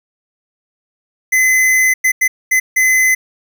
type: tone bursts at uneven times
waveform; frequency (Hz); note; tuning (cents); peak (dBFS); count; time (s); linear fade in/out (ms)
square; 2035; C7; -49; -10; 5; 1.32-1.94 / 2.04-2.12 / 2.21-2.28 / 2.51-2.6 / 2.76-3.15; 10
effects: none